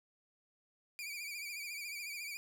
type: tone with vibrato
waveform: sawtooth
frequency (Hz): 2349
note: D7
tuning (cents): 0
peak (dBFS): -38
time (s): 0.99-2.37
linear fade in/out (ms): 0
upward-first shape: sine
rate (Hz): 14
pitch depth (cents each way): 71
effects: none